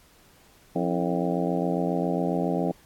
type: harmonic tone with a mistuned harmonic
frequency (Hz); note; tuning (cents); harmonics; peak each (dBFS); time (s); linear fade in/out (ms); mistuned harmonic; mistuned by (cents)
87.31; F2; 0; 2 / 3 / 4 / 5 / 6 / 7 / 8 / 9; -28 / -30 / -31 / -32 / -33 / -33 / -34 / -35; 0.75-2.72; 10; 4; -100
effects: pink hiss -57 dBFS RMS until 2.85 s + AAC 64 kbps